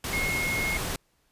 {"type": "tone in noise", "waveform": "sine", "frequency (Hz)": 2159, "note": "C#7", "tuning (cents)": -46, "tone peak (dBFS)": -27, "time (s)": [0.13, 0.77], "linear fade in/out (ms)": 2, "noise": "pink", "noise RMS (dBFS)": -31, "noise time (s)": [0.04, 0.96], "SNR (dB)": 1, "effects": ["pink hiss -69 dBFS RMS until 1.31 s", "resampled to 32000 Hz"]}